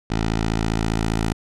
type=tone with low-pass filter sweep; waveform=10% pulse; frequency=55 Hz; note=A1; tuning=in tune; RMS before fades=-22 dBFS; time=0.1-1.33 s; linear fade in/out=5 ms; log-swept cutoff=5600 to 9100 Hz; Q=0.96; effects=none